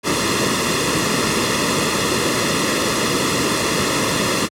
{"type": "noise with comb filter", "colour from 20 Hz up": "pink", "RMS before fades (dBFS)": -18, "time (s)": [0.03, 4.49], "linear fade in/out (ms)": 50, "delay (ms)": 1.3, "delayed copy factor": -0.7, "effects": ["high-pass 100 Hz 12 dB/octave", "low-pass 9000 Hz 12 dB/octave"]}